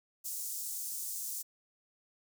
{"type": "high-pass noise", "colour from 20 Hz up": "pink", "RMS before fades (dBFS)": -39, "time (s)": [0.24, 1.43], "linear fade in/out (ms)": 20, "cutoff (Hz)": 6600, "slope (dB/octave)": 24, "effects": []}